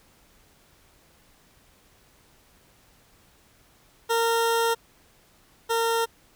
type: tone pair in turn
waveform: 20% pulse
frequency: 460.5 / 458.7 Hz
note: A#4 / A#4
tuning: -21 / -28 cents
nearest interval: unison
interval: 7 cents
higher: first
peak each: -16 / -17 dBFS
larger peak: first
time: 4.09-4.75 / 5.69-6.06 s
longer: first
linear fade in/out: 20 ms
effects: pink hiss -59 dBFS RMS until 6.35 s